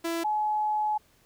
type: tone pair in turn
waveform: sawtooth / sine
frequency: 334 / 849.9 Hz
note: E4 / G#5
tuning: +23 / +40 cents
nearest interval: octave + major third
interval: 1617 cents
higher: second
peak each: -24 dBFS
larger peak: neither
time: 0.04-0.24 / 0.24-0.98 s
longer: second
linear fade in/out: 10 ms
effects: pink hiss -63 dBFS RMS until 1.25 s